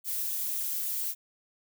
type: noise with flanger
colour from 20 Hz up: violet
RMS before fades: -32 dBFS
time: 0.04-1.15 s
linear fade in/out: 50 ms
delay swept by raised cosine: 0.27 to 6.07 ms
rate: 3.6 Hz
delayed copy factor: +0.85
effects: none